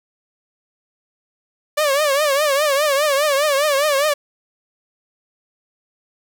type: tone with vibrato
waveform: sawtooth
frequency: 577 Hz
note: D5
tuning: 31 cents flat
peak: -11 dBFS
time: 1.77-4.14 s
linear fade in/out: 10 ms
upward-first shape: triangle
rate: 4.9 Hz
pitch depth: 140 cents each way
effects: none

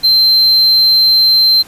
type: tone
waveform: triangle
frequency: 4120 Hz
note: C8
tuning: 28 cents flat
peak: -5 dBFS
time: 0.03-1.63 s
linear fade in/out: 20 ms
effects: pink hiss -38 dBFS RMS until 1.67 s + resampled to 32000 Hz

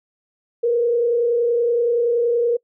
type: tone with frequency modulation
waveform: sine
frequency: 473.4 Hz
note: A#4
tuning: 27 cents sharp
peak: -15 dBFS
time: 0.63-2.57 s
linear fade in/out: 10 ms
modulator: 30.6 Hz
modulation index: 0.48
effects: noise-tail reverb RT60 0.1 s tail -25 dB re dry

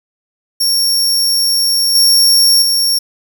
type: tone with level steps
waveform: sawtooth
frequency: 5510 Hz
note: F8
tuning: 24 cents flat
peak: -8 / -4 / -8 dBFS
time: 0.6-2.99 s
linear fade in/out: 10 ms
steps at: 1.95 / 2.62 s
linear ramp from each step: 2 ms
effects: 7-bit

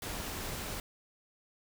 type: noise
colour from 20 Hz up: pink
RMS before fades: -39 dBFS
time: 0.02-0.8 s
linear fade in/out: 2 ms
effects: none

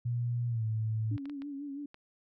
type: tone with pitch glide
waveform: sine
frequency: 120 to 110.04 Hz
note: B2 to A2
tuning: -49 to +1 cents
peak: -29 dBFS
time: 0.05-1.17 s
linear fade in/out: 10 ms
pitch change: -150 cents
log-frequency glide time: 0.48-0.64 s
type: tone with vibrato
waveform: sine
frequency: 282.8 Hz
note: C#4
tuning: 35 cents sharp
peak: -37 dBFS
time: 1.11-1.86 s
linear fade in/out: 5 ms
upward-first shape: sine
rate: 6.1 Hz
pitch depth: 56 cents each way
type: clicks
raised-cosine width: 0.3 ms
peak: -34 dBFS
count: 5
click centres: 1.18 / 1.256 / 1.297 / 1.42 / 1.944 s
effects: none

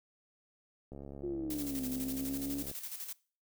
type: click train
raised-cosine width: 2 ms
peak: -33 dBFS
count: 126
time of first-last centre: 0.92-2.713 s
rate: 69.7 Hz
type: exponential two-way sweep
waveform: sine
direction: down then up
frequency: 360 to 254.7 to 282.6 Hz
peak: -35 dBFS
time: 1.23-2.63 s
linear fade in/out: 10 ms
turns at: 1.86 s
type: noise with tremolo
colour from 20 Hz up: blue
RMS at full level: -41 dBFS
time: 1.5-3.13 s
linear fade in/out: 5 ms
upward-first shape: square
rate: 12 Hz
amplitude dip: 55%
effects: noise-tail reverb RT60 0.4 s tail -22 dB re dry

